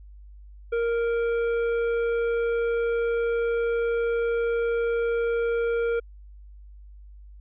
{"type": "tone with hard clipping", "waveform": "sine", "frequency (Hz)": 466.2, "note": "A#4", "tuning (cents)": 0, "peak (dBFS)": -24, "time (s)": [0.72, 6], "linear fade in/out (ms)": 10, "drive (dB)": 9, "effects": ["added 50 Hz sine -43 dBFS peak until 7.4 s", "resampled to 8000 Hz"]}